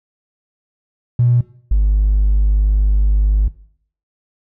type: tone pair in turn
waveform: triangle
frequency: 121.2 / 50.75 Hz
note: B2 / G#1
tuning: -32 / -39 cents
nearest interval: octave + minor third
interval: 1507 cents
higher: first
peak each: -6 dBFS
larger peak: neither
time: 1.19-1.41 / 1.71-3.48 s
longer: second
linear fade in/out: 5 ms
effects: noise-tail reverb RT60 0.6 s tail -21 dB re dry + tanh soft clip ceiling -7 dBFS